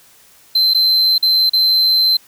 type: tone with dropouts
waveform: triangle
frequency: 4093 Hz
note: C8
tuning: 39 cents flat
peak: -9 dBFS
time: 0.55-2.17 s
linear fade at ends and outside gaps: 5 ms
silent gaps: 0.737-0.746 / 1.181-1.226 / 1.496-1.533 s
effects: white hiss -48 dBFS RMS until 2.27 s